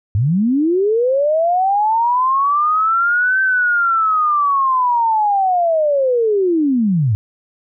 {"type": "linear two-way sweep", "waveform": "sine", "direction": "up then down", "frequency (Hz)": [92.5, 1553, 97.1], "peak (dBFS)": -12, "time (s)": [0.15, 7.15], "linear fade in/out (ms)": 0, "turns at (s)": 3.41, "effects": []}